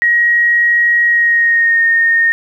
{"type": "tone with pitch glide", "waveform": "sine", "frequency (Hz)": [1894, 1841.1], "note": ["A#6", "A#6"], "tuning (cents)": [27, -22], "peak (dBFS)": -8, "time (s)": [0.02, 2.32], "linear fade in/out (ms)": 0, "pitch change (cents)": -49, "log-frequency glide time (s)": [1.05, 1.84], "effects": ["8-bit"]}